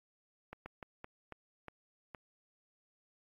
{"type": "slowing click train", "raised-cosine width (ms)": 0.5, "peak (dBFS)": -30, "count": 7, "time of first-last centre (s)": [0.53, 2.148], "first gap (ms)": 130, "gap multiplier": 1.29, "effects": ["AAC 48 kbps"]}